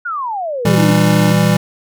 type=exponential sweep; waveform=sine; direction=down; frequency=1480 to 273.8 Hz; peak=-18 dBFS; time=0.05-0.92 s; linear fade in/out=10 ms
type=chord; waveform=square; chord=E diminished; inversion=second; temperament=just; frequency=118.67 / 164.81 / 197.78 Hz; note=Bb2 / E3 / G3; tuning=+31 / 0 / +16 cents; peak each=-17 / -14 / -15 dBFS; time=0.65-1.57 s; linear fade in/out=5 ms
type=tone; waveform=square; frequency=302.1 Hz; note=D4; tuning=49 cents sharp; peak=-19 dBFS; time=0.77-1.32 s; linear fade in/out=10 ms
effects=none